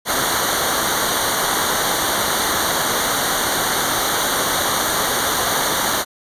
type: noise with comb filter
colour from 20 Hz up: pink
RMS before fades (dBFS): -19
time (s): 0.05-6.05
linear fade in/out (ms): 50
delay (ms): 0.39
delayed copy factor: -0.9
effects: resampled to 32000 Hz

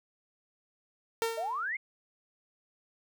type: tone with exponential decay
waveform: sawtooth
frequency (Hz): 456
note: A#4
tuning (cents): -38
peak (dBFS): -22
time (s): 1.22-1.68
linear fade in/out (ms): 0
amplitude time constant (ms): 99
type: exponential sweep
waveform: sine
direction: up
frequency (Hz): 600 to 2217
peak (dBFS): -31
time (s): 1.37-1.77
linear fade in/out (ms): 10
effects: none

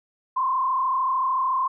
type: tone with frequency modulation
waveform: sine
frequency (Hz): 1046.5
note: C6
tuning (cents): 0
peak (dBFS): -20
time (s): 0.36-1.68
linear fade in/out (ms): 10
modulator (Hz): 33.6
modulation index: 1.1
effects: none

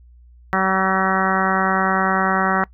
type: harmonic tone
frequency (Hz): 190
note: F#3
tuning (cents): +46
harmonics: 1 / 2 / 3 / 4 / 5 / 6 / 7 / 8 / 9 / 10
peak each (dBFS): -23 / -27 / -28 / -23 / -26 / -23 / -23 / -25 / -29 / -27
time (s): 0.53-2.64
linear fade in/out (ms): 0
effects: noise-tail reverb RT60 0.1 s tail -22 dB re dry + added 60 Hz sine -44 dBFS peak until 2.73 s

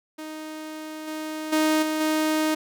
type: tone with level steps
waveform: sawtooth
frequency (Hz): 311.1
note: D#4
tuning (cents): 0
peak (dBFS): -30 / -26 / -15 / -20 / -17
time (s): 0.18-2.55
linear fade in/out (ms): 10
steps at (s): 1.07 / 1.52 / 1.82 / 2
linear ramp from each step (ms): 10
effects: none

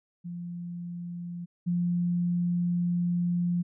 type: tone pair in turn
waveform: sine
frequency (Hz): 173.8 / 174.91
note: F3 / F3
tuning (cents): -8 / +3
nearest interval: unison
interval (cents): 11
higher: second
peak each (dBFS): -34 / -24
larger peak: second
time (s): 0.24-1.46 / 1.66-3.63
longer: second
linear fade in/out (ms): 20
effects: none

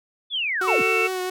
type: linear sweep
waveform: sine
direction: down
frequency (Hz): 3531 to 48.15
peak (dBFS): -22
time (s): 0.3-0.83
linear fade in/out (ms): 50
type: tone with vibrato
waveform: sawtooth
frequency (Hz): 370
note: F#4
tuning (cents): 0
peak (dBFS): -21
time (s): 0.61-1.3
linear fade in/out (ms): 5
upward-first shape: triangle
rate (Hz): 4.5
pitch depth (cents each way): 26
type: harmonic tone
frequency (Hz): 444.9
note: A4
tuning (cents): +19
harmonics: 1 / 3 / 5 / 6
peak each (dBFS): -24 / -27 / -26 / -22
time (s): 0.67-1.08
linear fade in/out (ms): 20
effects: none

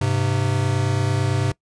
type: tone pair together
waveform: square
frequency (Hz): 101.76 / 130.81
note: G#2 / C3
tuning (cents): -35 / 0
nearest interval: major third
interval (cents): 435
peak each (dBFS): -22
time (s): 0.01-1.52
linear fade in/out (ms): 5
effects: noise-tail reverb RT60 0.1 s tail -22 dB re dry + resampled to 22050 Hz

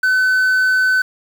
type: tone with quantisation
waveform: triangle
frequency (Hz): 1514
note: F#6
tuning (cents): +39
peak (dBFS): -10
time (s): 0.03-1.02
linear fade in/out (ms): 5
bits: 6
effects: none

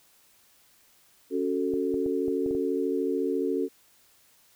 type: chord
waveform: sine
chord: F# minor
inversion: second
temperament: just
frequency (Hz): 277.5 / 370 / 444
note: C#4 / F#4 / A4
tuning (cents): +2 / 0 / +16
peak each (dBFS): -29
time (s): 1.3-3.69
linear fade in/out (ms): 50
type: clicks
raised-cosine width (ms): 2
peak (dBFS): -25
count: 7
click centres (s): 1.738 / 1.942 / 2.062 / 2.282 / 2.462 / 2.51 / 2.55
effects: white hiss -61 dBFS RMS until 4.55 s

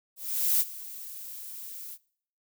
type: noise with ADSR envelope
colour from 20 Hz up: violet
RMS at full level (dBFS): -23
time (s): 0.16-1.98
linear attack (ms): 440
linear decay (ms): 41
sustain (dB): -18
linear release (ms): 50
effects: noise-tail reverb RT60 0.6 s tail -23 dB re dry

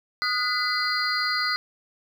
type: tone cluster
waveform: sine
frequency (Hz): 1241 / 1464 / 2009 / 4200 / 4751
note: D#6 / F#6 / B6 / C8 / D8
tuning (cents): -5 / -19 / +29 / +6 / +19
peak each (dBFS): -29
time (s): 0.22-1.56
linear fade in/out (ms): 0
effects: 8-bit

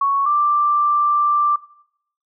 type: tone pair in turn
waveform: sine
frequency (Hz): 1111 / 1178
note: C#6 / D6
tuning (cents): +4 / +5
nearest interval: minor second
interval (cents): 101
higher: second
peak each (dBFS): -14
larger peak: neither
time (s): 0.01-0.26 / 0.26-1.56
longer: second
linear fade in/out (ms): 5
effects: noise-tail reverb RT60 0.7 s tail -19 dB re dry

